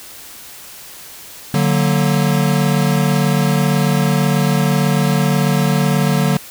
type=chord; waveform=square; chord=D augmented; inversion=none; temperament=equal; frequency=146.83 / 185 / 233.1 Hz; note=D3 / F#3 / A#3; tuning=0 / 0 / 0 cents; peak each=-16 / -18 / -21 dBFS; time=1.54-6.37 s; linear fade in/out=2 ms; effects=white hiss -36 dBFS RMS until 6.5 s